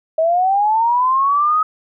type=linear sweep; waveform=sine; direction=up; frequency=630 to 1272 Hz; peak=-12 dBFS; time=0.18-1.63 s; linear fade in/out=5 ms; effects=none